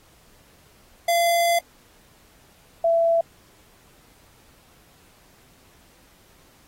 square / sine tone pair in turn, 684 / 668 Hz, F5 / E5, -36 / +23 cents, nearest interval unison, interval 41 cents, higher first, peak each -18 / -16 dBFS, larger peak second, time 1.08-1.59 / 2.84-3.21 s, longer first, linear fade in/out 5 ms, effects pink hiss -56 dBFS RMS until 6.67 s + AAC 48 kbps

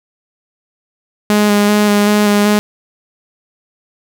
sawtooth tone with vibrato, 207.2 Hz, G#3, 4 cents flat, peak -5 dBFS, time 1.3-2.59 s, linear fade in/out 0 ms, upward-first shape square, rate 2.6 Hz, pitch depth 14 cents each way, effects none

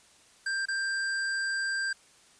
square tone with dropouts, 1583 Hz, G6, 17 cents sharp, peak -29 dBFS, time 0.46-1.93 s, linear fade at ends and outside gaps 5 ms, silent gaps 0.656-0.684 s, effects white hiss -59 dBFS RMS until 2.39 s + resampled to 22050 Hz

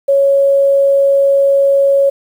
sine tone, 554 Hz, C#5, 1 cent flat, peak -7 dBFS, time 0.08-2.1 s, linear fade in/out 10 ms, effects 7-bit

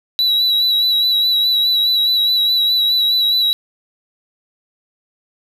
triangle tone with vibrato, 3920 Hz, B7, 14 cents flat, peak -11 dBFS, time 0.19-3.53 s, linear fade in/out 0 ms, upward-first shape sine, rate 4.8 Hz, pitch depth 32 cents each way, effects none

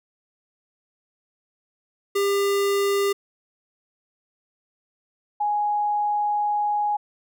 square / sine tone pair in turn, 400 / 831.6 Hz, G4 / G#5, +35 / +2 cents, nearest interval octave + minor second, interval 1267 cents, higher second, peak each -20 dBFS, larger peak neither, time 2.15-3.13 / 5.4-6.97 s, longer second, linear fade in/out 10 ms, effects none

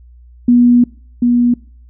sine tone pair in turn, 242.5 / 241.6 Hz, B3 / B3, -31 / -38 cents, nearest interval unison, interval 7 cents, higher first, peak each -5 / -8 dBFS, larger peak first, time 0.48-0.84 / 1.22-1.54 s, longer first, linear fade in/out 5 ms, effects noise-tail reverb RT60 0.5 s tail -24 dB re dry + added 60 Hz sine -38 dBFS peak until 1.89 s

